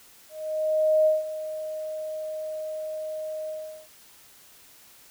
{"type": "tone with ADSR envelope", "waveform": "sine", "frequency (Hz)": 622.3, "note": "D#5", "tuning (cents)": 0, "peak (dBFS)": -16, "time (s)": [0.29, 3.88], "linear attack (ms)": 770, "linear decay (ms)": 170, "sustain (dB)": -14, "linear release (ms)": 390, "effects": ["white hiss -53 dBFS RMS until 5.1 s"]}